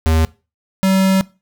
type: tone pair in turn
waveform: square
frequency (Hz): 80.3 / 190.99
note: E2 / G3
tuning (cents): -45 / -45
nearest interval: octave + minor third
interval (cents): 1500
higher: second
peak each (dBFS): -12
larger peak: neither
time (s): 0.06-0.25 / 0.83-1.21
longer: second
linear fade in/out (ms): 0
effects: noise-tail reverb RT60 0.3 s tail -21 dB re dry